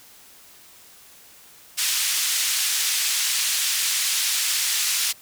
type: band-pass noise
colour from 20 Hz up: white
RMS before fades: -23 dBFS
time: 1.77-5.13 s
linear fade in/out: 20 ms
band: 2200 to 8800 Hz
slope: 12 dB/octave
effects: white hiss -49 dBFS RMS until 5.21 s